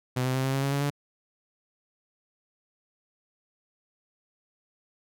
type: tone with pitch steps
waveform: sawtooth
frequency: 127 / 129.22 / 131.48 / 133.78 / 136.12 / 138.49 / 140.92 / 143.38 Hz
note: B2 / C3 / C3 / C3 / C#3 / C#3 / C#3 / D3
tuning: +49 / -21 / +9 / +39 / -31 / -1 / +29 / -41 cents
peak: -21 dBFS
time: 0.16-0.904 s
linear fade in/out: 10 ms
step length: 93 ms
effects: none